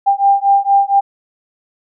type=beating tone pair; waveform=sine; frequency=793 / 797.3 Hz; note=G5 / G5; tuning=+20 / +29 cents; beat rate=4.3 Hz; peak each=-12 dBFS; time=0.06-1.01 s; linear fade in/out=20 ms; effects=none